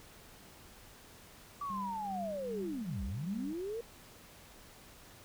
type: linear two-way sweep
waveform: sine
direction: down then up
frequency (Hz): 1164 to 50.9 to 474.8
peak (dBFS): -36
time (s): 1.61-3.81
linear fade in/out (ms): 5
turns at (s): 3.04
type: tone with tremolo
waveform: sine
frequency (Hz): 196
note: G3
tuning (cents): 0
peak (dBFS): -39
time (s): 1.7-3.53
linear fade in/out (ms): 0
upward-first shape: sine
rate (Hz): 2.5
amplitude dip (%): 70
effects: pink hiss -56 dBFS RMS until 5.24 s